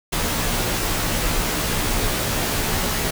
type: noise with comb filter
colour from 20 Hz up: pink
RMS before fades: -22 dBFS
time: 0.12-3.11 s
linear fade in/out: 10 ms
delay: 15 ms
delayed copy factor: -0.75
effects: none